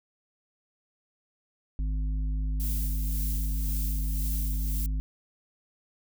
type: harmonic tone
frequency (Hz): 52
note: G#1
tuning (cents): +3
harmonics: 1 / 3 / 5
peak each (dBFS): -26 / -40 / -44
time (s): 1.79-5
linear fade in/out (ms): 0
type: noise with tremolo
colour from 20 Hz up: violet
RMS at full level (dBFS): -36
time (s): 2.6-4.86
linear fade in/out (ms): 0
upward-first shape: sine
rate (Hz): 1.9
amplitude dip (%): 45
effects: none